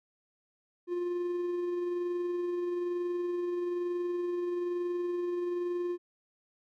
triangle tone with amplitude modulation, 352.1 Hz, F4, 14 cents sharp, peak -27 dBFS, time 0.87-5.98 s, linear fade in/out 50 ms, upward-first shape sine, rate 21.1 Hz, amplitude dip 25%, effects none

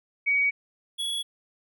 sine / square tone pair in turn, 2257 / 3369 Hz, C#7 / G#7, +31 / +24 cents, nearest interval perfect fifth, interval 693 cents, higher second, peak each -20 / -28 dBFS, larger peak first, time 0.26-0.51 / 0.98-1.23 s, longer neither, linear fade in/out 20 ms, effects none

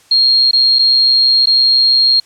sine tone with dropouts, 4242 Hz, C8, 23 cents sharp, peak -7 dBFS, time 0.11-2.2 s, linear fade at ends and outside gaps 5 ms, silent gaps 0.512-0.531 / 0.787-0.791 / 1.458-1.47 s, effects white hiss -48 dBFS RMS until 2.25 s + low-pass 9000 Hz 12 dB/octave

